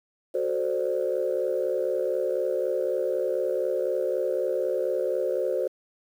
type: chord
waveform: sine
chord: D dominant seventh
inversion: first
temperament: equal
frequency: 370 / 440 / 523.3 / 587.3 Hz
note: F#4 / A4 / C5 / D5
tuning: 0 / 0 / 0 / 0 cents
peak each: -29 / -31 / -26 / -31 dBFS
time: 0.34-5.68 s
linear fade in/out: 10 ms
effects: tanh soft clip ceiling -15 dBFS + 9-bit